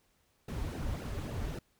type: noise with flanger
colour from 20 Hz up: brown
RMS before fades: -37 dBFS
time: 0.48-1.59 s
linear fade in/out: 5 ms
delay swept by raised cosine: 0.87 to 6.27 ms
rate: 3.7 Hz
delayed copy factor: -1
effects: pink hiss -72 dBFS RMS until 1.79 s